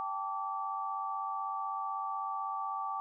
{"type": "chord", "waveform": "sine", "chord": "G suspended second", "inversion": "none", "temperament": "equal with one note detuned", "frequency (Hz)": [784, 880, 1157.8], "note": ["G5", "A5", "D6"], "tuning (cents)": [0, 0, -25], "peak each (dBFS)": [-39, -40, -36], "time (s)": [0, 3], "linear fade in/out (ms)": 0, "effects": []}